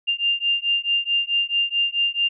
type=beating tone pair; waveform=sine; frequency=2794 / 2798.6 Hz; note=F7 / F7; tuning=0 / +3 cents; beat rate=4.6 Hz; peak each=-22 dBFS; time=0.07-2.29 s; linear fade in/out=20 ms; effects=none